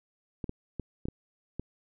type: clicks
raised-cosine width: 3 ms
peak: -21 dBFS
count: 6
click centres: 0.442 / 0.494 / 0.797 / 1.055 / 1.085 / 1.596 s
effects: none